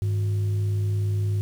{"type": "tone with frequency modulation", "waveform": "sine", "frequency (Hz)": 102, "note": "G#2", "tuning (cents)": -31, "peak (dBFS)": -21, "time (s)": [0.02, 1.41], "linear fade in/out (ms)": 0, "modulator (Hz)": 261, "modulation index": 0.24, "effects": ["8-bit"]}